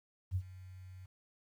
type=tone with ADSR envelope; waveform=sine; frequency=92.5 Hz; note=F#2; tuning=in tune; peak=-29 dBFS; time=0.31-1.06 s; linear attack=45 ms; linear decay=65 ms; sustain=-19 dB; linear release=8 ms; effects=11-bit